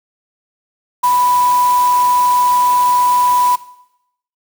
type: tone in noise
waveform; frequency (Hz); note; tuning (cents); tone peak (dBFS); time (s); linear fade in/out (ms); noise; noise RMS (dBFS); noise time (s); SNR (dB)
sine; 987.8; B5; 0; -10; 1.03-3.56; 10; white; -27; 1.03-3.56; +14
effects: noise-tail reverb RT60 0.8 s tail -17 dB re dry